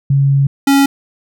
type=tone pair in turn; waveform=sine / square; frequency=138.59 / 277.2 Hz; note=C#3 / C#4; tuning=0 / 0 cents; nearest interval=octave; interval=1200 cents; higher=second; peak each=-8 dBFS; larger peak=neither; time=0.1-0.47 / 0.67-0.86 s; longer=first; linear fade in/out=5 ms; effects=none